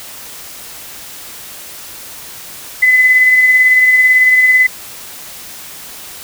sine tone with tremolo, 2016 Hz, B6, 35 cents sharp, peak -4 dBFS, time 2.82-4.67 s, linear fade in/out 10 ms, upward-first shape sine, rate 18 Hz, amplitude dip 35%, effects white hiss -31 dBFS RMS until 6.23 s

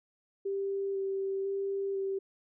sine tone with vibrato, 391.1 Hz, G4, 4 cents flat, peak -30 dBFS, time 0.45-2.19 s, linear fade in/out 10 ms, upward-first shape square, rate 1 Hz, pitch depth 11 cents each way, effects none

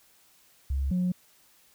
sine tone pair in turn, 68.1 / 180.55 Hz, C#2 / F#3, -30 / -42 cents, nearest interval octave + perfect fourth, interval 1688 cents, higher second, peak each -24 / -22 dBFS, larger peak second, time 0.7-0.91 / 0.91-1.12 s, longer neither, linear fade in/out 5 ms, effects tanh soft clip ceiling -21 dBFS + white hiss -61 dBFS RMS until 1.74 s

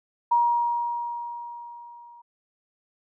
sine tone with level ramp, 949 Hz, A#5, 31 cents sharp, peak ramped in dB -16 to -46 dBFS, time 0.31-2.22 s, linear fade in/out 10 ms, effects none

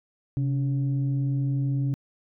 sine tone pair together, 134.2 / 284.9 Hz, C3 / C#4, +44 / +48 cents, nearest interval octave + minor second, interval 1304 cents, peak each -22 / -31 dBFS, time 0.37-1.94 s, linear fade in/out 0 ms, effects tanh soft clip ceiling -17 dBFS

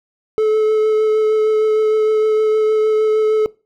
triangle tone with vibrato, 432.8 Hz, A4, 29 cents flat, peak -10 dBFS, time 0.38-3.46 s, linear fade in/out 0 ms, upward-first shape triangle, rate 6.5 Hz, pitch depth 14 cents each way, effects noise-tail reverb RT60 0.3 s tail -21 dB re dry

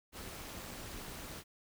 pink noise with amplitude modulation, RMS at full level -43 dBFS, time 0.12-1.44 s, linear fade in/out 50 ms, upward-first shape sine, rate 277 Hz, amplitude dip 70%, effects none

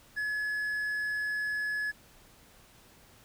triangle tone, 1700 Hz, G#6, 40 cents sharp, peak -28 dBFS, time 0.16-1.92 s, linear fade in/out 20 ms, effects pink hiss -58 dBFS RMS until 3.24 s

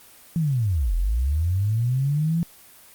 sine linear two-way sweep, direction down then up, 171.9 to 39.74 to 171.9 Hz, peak -19 dBFS, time 0.36-2.43 s, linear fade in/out 0 ms, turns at 0.95 s, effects white hiss -49 dBFS RMS until 2.94 s + Opus 24 kbps

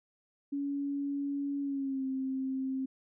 sine tone with pitch glide, 281.9 to 264.5 Hz, C#4 to C4, +29 to +19 cents, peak -31 dBFS, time 0.52-2.86 s, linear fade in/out 10 ms, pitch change -110 cents, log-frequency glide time 1.61-2.05 s, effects none

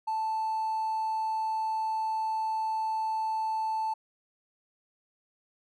triangle tone with hard clipping, 880 Hz, A5, in tune, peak -28 dBFS, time 0.07-3.94 s, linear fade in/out 10 ms, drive 4 dB, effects none

